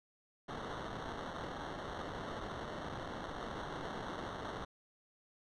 white noise with sample-and-hold, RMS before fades -43 dBFS, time 0.48-4.65 s, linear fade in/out 10 ms, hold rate 2450 Hz, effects low-pass 4000 Hz 12 dB/octave

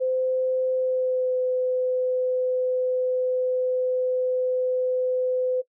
sine tone with pitch glide, 515 to 507.6 Hz, C5 to B4, -28 to +47 cents, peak -21 dBFS, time 0-5.62 s, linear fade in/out 20 ms, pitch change -25 cents, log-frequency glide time 0.75-1.37 s, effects noise-tail reverb RT60 0.1 s tail -18 dB re dry

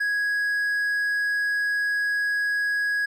triangle tone, 1661.2 Hz, G#6, in tune, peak -20 dBFS, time 0-3.06 s, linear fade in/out 10 ms, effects none

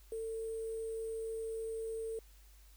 sine tone with sample-and-hold, 448.3 Hz, A4, 32 cents sharp, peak -37 dBFS, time 0.12-2.19 s, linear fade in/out 2 ms, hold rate 8820 Hz, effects added 50 Hz sine -57 dBFS peak until 2.76 s + white hiss -66 dBFS RMS until 2.76 s

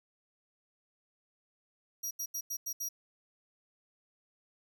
sawtooth tone bursts at uneven times, 5740 Hz, F8, 47 cents sharp, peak -32 dBFS, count 6, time 2.03-2.11 / 2.19-2.26 / 2.34-2.41 / 2.5-2.57 / 2.66-2.73 / 2.8-2.89 s, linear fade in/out 10 ms, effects none

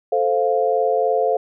sine chord, F major, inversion first, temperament equal, 440 / 523.3 / 698.5 Hz, A4 / C5 / F5, 0 / 0 / 0 cents, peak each -20 dBFS, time 0.12-1.37 s, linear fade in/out 5 ms, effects none

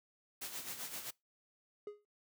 white noise with tremolo, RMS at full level -42 dBFS, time 0.41-1.11 s, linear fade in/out 10 ms, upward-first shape sine, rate 7.7 Hz, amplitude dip 60%
triangle tone with exponential decay, 415.3 Hz, G#4, in tune, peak -37 dBFS, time 1.87-2.05 s, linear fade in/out 2 ms, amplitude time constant 37 ms
effects noise-tail reverb RT60 0.2 s tail -24 dB re dry + high-pass 100 Hz 12 dB/octave

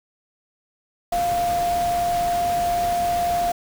sine tone in noise, 698.5 Hz, F5, in tune, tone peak -19 dBFS, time 1.12-3.52 s, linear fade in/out 5 ms, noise pink, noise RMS -32 dBFS, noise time 1.12-3.52 s, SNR +10 dB, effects none

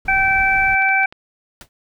brown noise, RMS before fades -32 dBFS, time 0.05-0.75 s, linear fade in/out 5 ms
harmonic tone, 774 Hz, G5, 22 cents flat, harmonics 1 / 2 / 3, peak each -19 / -18 / -16 dBFS, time 0.08-1.06 s, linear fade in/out 5 ms
clicks, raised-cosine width 0.3 ms, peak -21 dBFS, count 4, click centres 0.822 / 0.889 / 1.034 / 1.125 s
pink noise with exponential decay, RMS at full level -33 dBFS, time 1.61-1.69 s, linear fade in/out 1 ms, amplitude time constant 17 ms
effects none

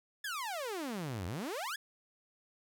sawtooth exponential two-way sweep, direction down then up, 1760 to 82.41 to 1760 Hz, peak -33 dBFS, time 0.24-1.76 s, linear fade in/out 5 ms, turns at 1.26 s, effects none

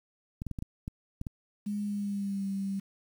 clicks, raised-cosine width 5 ms, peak -23 dBFS, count 8, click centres 0.419 / 0.467 / 0.513 / 0.588 / 0.624 / 0.879 / 1.214 / 1.268 s
sine tone with pitch glide, 206.1 to 195.66 Hz, G#3 to G3, -13 to -3 cents, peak -30 dBFS, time 1.66-2.8 s, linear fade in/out 10 ms, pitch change -90 cents, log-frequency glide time 1.83-2.46 s
effects 9-bit

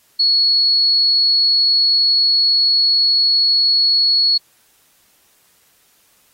sine tone, 4362 Hz, C#8, 29 cents flat, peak -11 dBFS, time 0.19-4.38 s, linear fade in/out 10 ms, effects white hiss -56 dBFS RMS until 6.33 s + AAC 48 kbps

